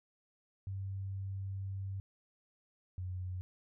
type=tone pair in turn; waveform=sine; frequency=97 / 91.56 Hz; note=G2 / F#2; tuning=-18 / -18 cents; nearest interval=minor second; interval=100 cents; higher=first; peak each=-37 / -37 dBFS; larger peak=neither; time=0.67-2 / 2.98-3.41 s; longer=first; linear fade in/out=0 ms; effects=none

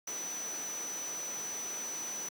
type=tone in noise; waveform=sine; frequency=5970 Hz; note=F#8; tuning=15 cents sharp; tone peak=-37 dBFS; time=0.07-2.29 s; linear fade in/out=5 ms; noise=pink; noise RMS=-44 dBFS; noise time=0.07-2.29 s; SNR=+4 dB; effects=high-pass 300 Hz 12 dB/octave

